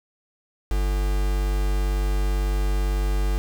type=tone with quantisation; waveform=triangle; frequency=49 Hz; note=G1; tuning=in tune; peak=-18 dBFS; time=0.71-3.38 s; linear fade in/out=0 ms; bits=5; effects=none